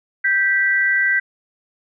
sine tone pair together, 1568 / 1963 Hz, G6 / B6, 0 / -11 cents, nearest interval major third, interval 389 cents, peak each -17 / -17 dBFS, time 0.24-1.2 s, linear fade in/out 10 ms, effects none

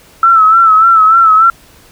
sine tone with vibrato, 1318.5 Hz, E6, in tune, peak -3 dBFS, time 0.23-1.5 s, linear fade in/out 2 ms, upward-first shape sine, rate 3.4 Hz, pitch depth 59 cents each way, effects pink hiss -42 dBFS RMS until 1.91 s

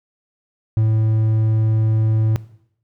triangle tone, 109.9 Hz, A2, 2 cents flat, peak -11 dBFS, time 0.77-2.36 s, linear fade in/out 0 ms, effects noise-tail reverb RT60 0.7 s tail -18 dB re dry

